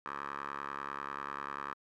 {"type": "tone with band-pass filter", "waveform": "10% pulse", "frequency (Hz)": 70.2, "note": "C#2", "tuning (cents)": 22, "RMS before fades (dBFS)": -41, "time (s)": [0.06, 1.74], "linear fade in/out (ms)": 0, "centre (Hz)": 1300, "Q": 5.6, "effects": []}